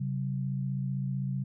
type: tone pair together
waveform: sine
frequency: 134.4 / 190.07 Hz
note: C3 / F#3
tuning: +47 / +47 cents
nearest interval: tritone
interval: 600 cents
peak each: -30 / -35 dBFS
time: 0-1.44 s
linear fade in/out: 10 ms
effects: none